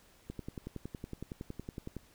click train, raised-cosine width 3 ms, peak -27 dBFS, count 19, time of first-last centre 0.3-1.967 s, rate 10.8 Hz, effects pink hiss -63 dBFS RMS until 2.14 s

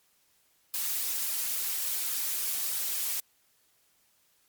blue noise with flanger, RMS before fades -31 dBFS, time 0.74-3.2 s, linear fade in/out 0 ms, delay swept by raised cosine 1.6 to 7.1 ms, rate 3.6 Hz, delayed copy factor +0.75, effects white hiss -68 dBFS RMS until 4.48 s + MP3 96 kbps

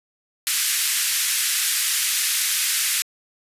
white band-pass noise, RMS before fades -22 dBFS, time 0.47-3.02 s, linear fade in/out 0 ms, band 1600 to 13000 Hz, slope 24 dB/octave, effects resampled to 32000 Hz

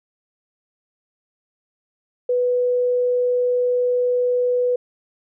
sine tone, 493.9 Hz, B4, in tune, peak -16 dBFS, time 2.29-4.76 s, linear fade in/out 5 ms, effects none

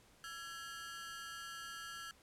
sawtooth ring-modulated tone, 1509 Hz, F#6, 34 cents sharp, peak -39 dBFS, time 0.24-2.11 s, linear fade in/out 0 ms, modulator 158 Hz, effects pink hiss -66 dBFS RMS until 2.22 s + low-pass 12000 Hz 12 dB/octave

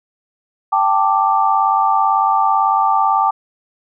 sine chord, G suspended second, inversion none, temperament just, 784 / 882 / 1176 Hz, G5 / A5 / D6, 0 / +4 / +2 cents, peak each -16 dBFS, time 0.72-3.31 s, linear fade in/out 10 ms, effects none

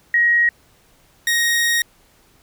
sine / sawtooth tone pair in turn, 1891 / 1873.6 Hz, A#6 / A#6, +24 / +8 cents, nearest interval unison, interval 16 cents, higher first, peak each -12 dBFS, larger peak neither, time 0.14-0.49 / 1.27-1.82 s, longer second, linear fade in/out 2 ms, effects pink hiss -55 dBFS RMS until 2.42 s

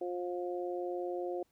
harmonic tone, 177.5 Hz, F3, 28 cents sharp, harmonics 2 / 3 / 4, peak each -36 / -40 / -42 dBFS, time 0.01-1.43 s, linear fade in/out 5 ms, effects pink hiss -75 dBFS RMS until 1.51 s

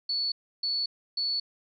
sine tone bursts, 4435 Hz, C#8, in tune, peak -26 dBFS, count 3, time 0.09-1.4 s, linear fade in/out 5 ms, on 230 ms, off 310 ms, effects none

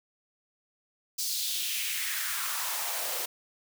white noise with high-pass filter sweep, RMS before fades -32 dBFS, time 1.18-3.26 s, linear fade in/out 10 ms, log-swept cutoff 5100 to 490 Hz, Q 2.3, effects none

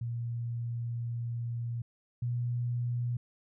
sine tone pair in turn, 118 / 120.9 Hz, A#2 / B2, +22 / -36 cents, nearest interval unison, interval 42 cents, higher second, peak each -32 / -29 dBFS, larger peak second, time 0.01-1.82 / 2.22-3.17 s, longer first, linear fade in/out 5 ms, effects none

